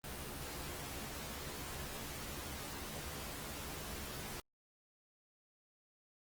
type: noise with comb filter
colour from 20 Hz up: pink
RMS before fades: -45 dBFS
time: 0.04-4.4 s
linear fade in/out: 0 ms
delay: 14 ms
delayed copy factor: +0.65
effects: Opus 24 kbps